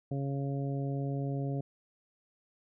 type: harmonic tone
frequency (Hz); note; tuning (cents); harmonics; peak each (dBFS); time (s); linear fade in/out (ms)
138.59; C#3; 0; 1 / 2 / 3 / 4 / 5; -32 / -38 / -42 / -44 / -46; 0.11-1.61; 5
effects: none